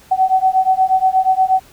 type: beating tone pair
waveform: sine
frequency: 751 / 759.4 Hz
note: F#5 / F#5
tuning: +26 / +45 cents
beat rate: 8.4 Hz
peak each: -14 dBFS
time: 0.11-1.6 s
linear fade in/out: 10 ms
effects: pink hiss -46 dBFS RMS until 1.72 s